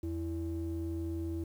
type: ring-modulated tone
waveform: triangle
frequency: 123.47 Hz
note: B2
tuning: in tune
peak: -28 dBFS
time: 0.03-1.44 s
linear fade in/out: 5 ms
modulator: 207 Hz
effects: tanh soft clip ceiling -24 dBFS + 10-bit